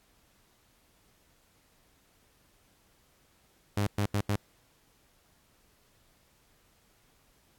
sawtooth tone bursts at uneven times, 102.1 Hz, G#2, 29 cents flat, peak -22 dBFS, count 4, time 3.77-3.87 / 3.98-4.06 / 4.14-4.21 / 4.29-4.36 s, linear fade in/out 5 ms, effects pink hiss -66 dBFS RMS until 7.58 s + AAC 64 kbps

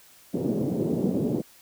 pink band-pass noise, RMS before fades -26 dBFS, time 0.33-1.42 s, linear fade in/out 20 ms, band 150 to 450 Hz, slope 24 dB/octave, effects white hiss -54 dBFS RMS until 1.61 s

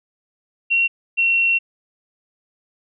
sine tone pair in turn, 2737 / 2726 Hz, F7 / F7, -36 / -43 cents, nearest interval unison, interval 7 cents, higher first, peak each -14 dBFS, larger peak neither, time 0.7-0.88 / 1.17-1.59 s, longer second, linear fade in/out 20 ms, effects none

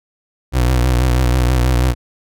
30% pulse tone with vibrato, 62.2 Hz, B1, 13 cents sharp, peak -9 dBFS, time 0.52-1.95 s, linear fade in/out 50 ms, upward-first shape triangle, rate 6.2 Hz, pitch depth 88 cents each way, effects none

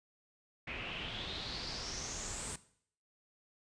pink noise with low-pass filter sweep, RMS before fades -42 dBFS, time 0.67-2.56 s, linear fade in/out 5 ms, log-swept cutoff 2400 to 8700 Hz, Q 5.5, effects noise-tail reverb RT60 0.6 s tail -17 dB re dry + resampled to 22050 Hz

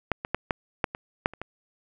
clicks, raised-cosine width 0.5 ms, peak -8 / -16 / -9 / -9 / -7 / -18 / -6 / -27 / -19 dBFS, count 9, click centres 0.117 / 0.249 / 0.346 / 0.508 / 0.842 / 0.949 / 1.259 / 1.336 / 1.416 s, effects none

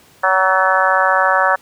harmonic tone with a mistuned harmonic, 188.1 Hz, F#3, 29 cents sharp, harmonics 3 / 4 / 5 / 6 / 7 / 8 / 9, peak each -19 / -19 / -19 / -19 / -19 / -19 / -19 dBFS, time 0.23-1.56 s, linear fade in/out 10 ms, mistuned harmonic 9, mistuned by +32 cents, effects pink hiss -48 dBFS RMS until 1.61 s + high-pass 100 Hz 12 dB/octave

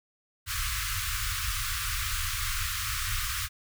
pink band-stop noise, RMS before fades -31 dBFS, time 0.46-3.49 s, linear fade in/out 50 ms, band 110 to 1100 Hz, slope 96 dB/octave, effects none

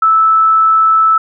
sine tone, 1312 Hz, E6, 9 cents flat, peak -6 dBFS, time 0.02-1.18 s, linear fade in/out 5 ms, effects none

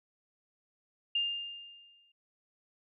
sine tone with exponential decay, 2807 Hz, F7, 8 cents sharp, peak -26 dBFS, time 1.15-2.12 s, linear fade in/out 5 ms, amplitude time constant 210 ms, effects none

